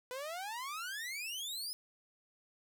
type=exponential sweep; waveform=sawtooth; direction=up; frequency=490 to 5160 Hz; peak=-36 dBFS; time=0.11-1.73 s; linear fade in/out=0 ms; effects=12-bit